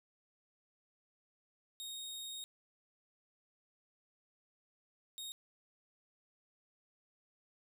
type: tone bursts at uneven times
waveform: sawtooth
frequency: 3729 Hz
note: A#7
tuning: in tune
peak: -40 dBFS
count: 2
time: 1.8-2.44 / 5.18-5.32 s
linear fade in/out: 0 ms
effects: 12-bit